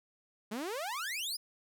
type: exponential sweep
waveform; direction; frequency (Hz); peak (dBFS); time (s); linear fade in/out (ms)
sawtooth; up; 200.6 to 5220; -32; 0.51-1.37; 10
effects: none